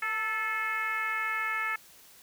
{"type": "tone with frequency modulation", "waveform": "sine", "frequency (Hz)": 1743, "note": "A6", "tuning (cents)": -17, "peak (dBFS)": -28, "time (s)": [0.02, 1.76], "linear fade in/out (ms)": 5, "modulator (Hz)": 425, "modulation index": 1.4, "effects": ["white hiss -55 dBFS RMS until 2.22 s"]}